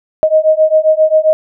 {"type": "beating tone pair", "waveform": "sine", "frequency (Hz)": [622.3, 629.8], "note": ["D#5", "D#5"], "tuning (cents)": [0, 21], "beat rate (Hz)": 7.5, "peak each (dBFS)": -10, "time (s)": [0.23, 1.33], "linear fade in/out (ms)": 0, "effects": []}